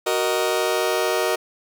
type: chord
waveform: sawtooth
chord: D# minor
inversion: first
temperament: just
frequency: 373.4 / 466.7 / 622.3 Hz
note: F#4 / A#4 / D#5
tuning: +16 / +2 / 0 cents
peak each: -20 dBFS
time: 0.06-1.36 s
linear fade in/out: 10 ms
effects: none